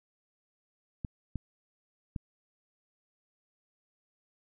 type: clicks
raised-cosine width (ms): 5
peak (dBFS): -22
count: 3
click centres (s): 1.048 / 1.357 / 2.162
effects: none